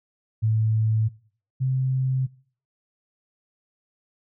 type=tone pair in turn; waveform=sine; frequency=110 / 130.81 Hz; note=A2 / C3; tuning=0 / 0 cents; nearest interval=minor third; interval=300 cents; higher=second; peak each=-18 / -20 dBFS; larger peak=first; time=0.42-1.09 / 1.6-2.27 s; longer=neither; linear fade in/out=20 ms; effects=noise-tail reverb RT60 0.5 s tail -22 dB re dry